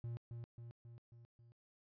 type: tone with echo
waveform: triangle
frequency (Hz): 117.7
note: A#2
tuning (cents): +17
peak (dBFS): -39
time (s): 0.04-0.17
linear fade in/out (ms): 0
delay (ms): 270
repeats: 5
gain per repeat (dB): -4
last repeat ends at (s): 1.52
effects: resampled to 11025 Hz

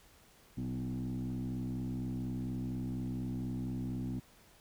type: tone with frequency modulation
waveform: sine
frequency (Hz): 185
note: F#3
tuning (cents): 0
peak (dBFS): -33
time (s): 0.57-4.2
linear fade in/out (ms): 10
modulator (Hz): 64.2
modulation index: 1.6
effects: tanh soft clip ceiling -32 dBFS + pink hiss -62 dBFS RMS until 4.6 s

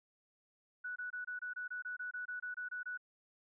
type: tone bursts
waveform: sine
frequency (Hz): 1477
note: F#6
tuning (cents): -3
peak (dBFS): -39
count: 15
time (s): 0.84-2.976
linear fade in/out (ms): 10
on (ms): 120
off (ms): 24
effects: none

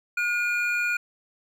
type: tone pair together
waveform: triangle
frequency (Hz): 1440 / 2422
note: F#6 / D#7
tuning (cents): -47 / -47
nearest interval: major sixth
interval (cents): 900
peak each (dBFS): -24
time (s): 0.17-0.97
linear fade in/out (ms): 5
effects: none

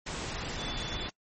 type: tone in noise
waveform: sine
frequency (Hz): 3474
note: A7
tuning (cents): -23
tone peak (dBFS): -39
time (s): 0.58-1.08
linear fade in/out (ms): 10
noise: pink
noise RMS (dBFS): -36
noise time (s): 0.06-1.1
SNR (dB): -6
effects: noise-tail reverb RT60 0.1 s tail -23 dB re dry + MP3 32 kbps

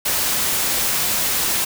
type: noise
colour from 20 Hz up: white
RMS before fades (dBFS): -20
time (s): 0.05-1.65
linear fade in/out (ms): 10
effects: none

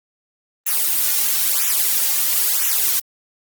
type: noise with flanger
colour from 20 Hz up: blue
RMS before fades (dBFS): -18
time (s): 0.66-3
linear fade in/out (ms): 10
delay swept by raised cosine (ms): 0.21 to 3.11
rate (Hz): 1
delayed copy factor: -0.95
effects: Opus 24 kbps

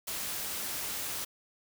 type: noise with amplitude modulation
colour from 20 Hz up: white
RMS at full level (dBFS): -35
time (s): 0.07-1.25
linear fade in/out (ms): 10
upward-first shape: sine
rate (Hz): 216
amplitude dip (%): 25
effects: none

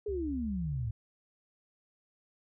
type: exponential sweep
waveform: sine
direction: down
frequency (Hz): 429.6 to 104.7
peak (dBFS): -32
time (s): 0.06-0.91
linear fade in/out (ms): 5
type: tone with vibrato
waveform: sine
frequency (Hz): 70.2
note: C#2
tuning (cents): +22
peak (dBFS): -38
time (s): 0.08-0.91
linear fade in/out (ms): 10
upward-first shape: triangle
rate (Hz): 18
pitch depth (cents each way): 170
effects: none

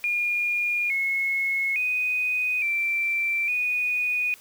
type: tone with pitch steps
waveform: sine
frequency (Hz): 2426 / 2179 / 2493 / 2346 / 2472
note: D#7 / C#7 / D#7 / D7 / D#7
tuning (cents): -44 / -30 / +3 / -2 / -12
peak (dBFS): -22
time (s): 0.04-4.34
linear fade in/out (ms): 0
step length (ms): 860
effects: white hiss -51 dBFS RMS until 4.4 s

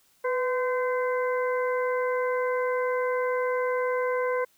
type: harmonic tone with a mistuned harmonic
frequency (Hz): 513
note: C5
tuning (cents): -34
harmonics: 1 / 2 / 3 / 4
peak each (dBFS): -25 / -31 / -35 / -37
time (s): 0.24-4.45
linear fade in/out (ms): 10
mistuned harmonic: 1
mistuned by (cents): -48
effects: white hiss -64 dBFS RMS until 4.57 s

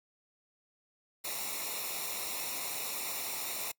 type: noise with comb filter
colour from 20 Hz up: white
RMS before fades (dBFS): -37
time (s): 1.24-3.72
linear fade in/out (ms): 10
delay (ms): 0.63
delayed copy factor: -0.7
effects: noise-tail reverb RT60 0.1 s tail -25 dB re dry + Opus 48 kbps

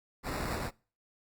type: noise with sample-and-hold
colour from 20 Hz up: pink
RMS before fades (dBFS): -35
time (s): 0.23-0.71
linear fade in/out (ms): 50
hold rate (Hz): 3150
effects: noise-tail reverb RT60 0.4 s tail -25 dB re dry + Opus 48 kbps

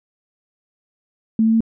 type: tone with pitch steps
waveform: sine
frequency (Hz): 221.8 / 223.6 / 225.4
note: A3 / A3 / A3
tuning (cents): +14 / +28 / +42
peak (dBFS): -12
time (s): 1.39-1.606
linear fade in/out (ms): 2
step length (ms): 72
effects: none

